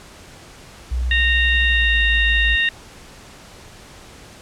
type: tone with pitch glide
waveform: sine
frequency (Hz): 61.74 to 55.64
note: B1 to A1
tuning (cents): 0 to +20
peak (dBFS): -18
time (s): 0.91-2.56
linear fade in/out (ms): 10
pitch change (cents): -180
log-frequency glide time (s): 1.64-1.98
type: harmonic tone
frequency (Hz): 925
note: A#5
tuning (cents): -14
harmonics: 2 / 3 / 4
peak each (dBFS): -17 / -21 / -24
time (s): 1.11-2.69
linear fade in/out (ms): 2
effects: pink hiss -42 dBFS RMS until 4.41 s + low-pass 9000 Hz 12 dB/octave